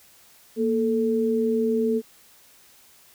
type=tone pair together; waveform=sine; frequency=233.1 / 440 Hz; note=A#3 / A4; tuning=0 / 0 cents; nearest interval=major seventh; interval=1100 cents; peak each=-23 / -22 dBFS; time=0.56-2.02 s; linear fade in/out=50 ms; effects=white hiss -54 dBFS RMS until 3.14 s